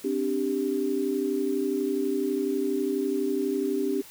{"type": "chord", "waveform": "sine", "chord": "C suspended second", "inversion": "none", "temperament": "equal", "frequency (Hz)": [261.6, 293.7, 392], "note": ["C4", "D4", "G4"], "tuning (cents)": [0, 0, 0], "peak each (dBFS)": [-30, -29, -27], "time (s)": [0.04, 4.02], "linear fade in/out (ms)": 10, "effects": ["white hiss -48 dBFS RMS until 4.1 s"]}